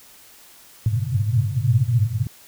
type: band-pass noise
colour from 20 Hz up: white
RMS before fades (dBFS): -20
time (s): 0.86-2.27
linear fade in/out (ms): 2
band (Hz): 100 to 130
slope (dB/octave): 96
effects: white hiss -48 dBFS RMS until 2.47 s